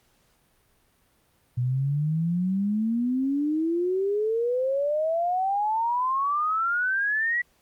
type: exponential sweep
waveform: sine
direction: up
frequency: 120.7 to 1959 Hz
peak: -22 dBFS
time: 1.57-7.42 s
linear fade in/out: 10 ms
effects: pink hiss -65 dBFS RMS until 7.61 s + Opus 48 kbps